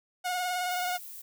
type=tone with vibrato; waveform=sawtooth; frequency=723 Hz; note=F#5; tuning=40 cents flat; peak=-25 dBFS; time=0.24-0.98 s; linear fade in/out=20 ms; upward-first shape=sine; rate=19 Hz; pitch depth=28 cents each way
type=noise; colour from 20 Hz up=violet; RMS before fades=-44 dBFS; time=0.7-1.22 s; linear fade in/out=10 ms
effects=none